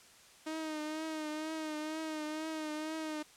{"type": "tone with vibrato", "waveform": "sawtooth", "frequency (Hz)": 311.1, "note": "D#4", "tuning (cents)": 0, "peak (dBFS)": -33, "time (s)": [0.46, 3.23], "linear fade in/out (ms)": 10, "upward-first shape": "triangle", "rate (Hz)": 2.1, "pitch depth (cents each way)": 49, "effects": ["white hiss -59 dBFS RMS until 3.36 s", "low-pass 9000 Hz 12 dB/octave"]}